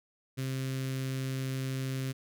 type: tone with notch filter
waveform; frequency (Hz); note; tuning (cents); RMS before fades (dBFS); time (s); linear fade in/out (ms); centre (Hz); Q
sawtooth; 132.3; C3; +20; -34; 0.37-2.13; 20; 830; 0.59
effects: none